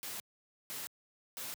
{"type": "noise bursts", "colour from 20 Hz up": "white", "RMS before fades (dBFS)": -42, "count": 3, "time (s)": [0.03, 1.54], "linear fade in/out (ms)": 0, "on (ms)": 170, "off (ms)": 500, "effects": ["high-pass 100 Hz 12 dB/octave"]}